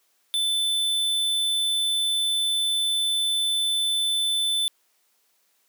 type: tone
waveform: square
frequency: 3520 Hz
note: A7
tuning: in tune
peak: -22 dBFS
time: 0.34-4.68 s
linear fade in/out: 0 ms
effects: white hiss -67 dBFS RMS until 5.68 s + high-pass 300 Hz 12 dB/octave